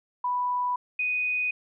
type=tone pair in turn; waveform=sine; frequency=987.8 / 2489 Hz; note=B5 / D#7; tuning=0 / 0 cents; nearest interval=octave + major third; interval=1600 cents; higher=second; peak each=-24 dBFS; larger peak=neither; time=0.24-0.76 / 0.99-1.51 s; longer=neither; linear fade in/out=5 ms; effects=none